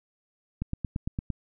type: click train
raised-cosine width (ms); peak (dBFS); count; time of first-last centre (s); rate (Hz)
5; -17; 7; 0.62-1.303; 8.79
effects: none